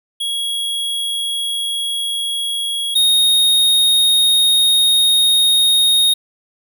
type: tone pair in turn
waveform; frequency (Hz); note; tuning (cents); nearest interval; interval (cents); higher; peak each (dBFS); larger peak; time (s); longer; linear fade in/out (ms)
square; 3317 / 3723; G#7 / A#7; -3 / -3; major second; 200; second; -19 / -11; second; 0.2-2.95 / 2.95-6.14; second; 10
effects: none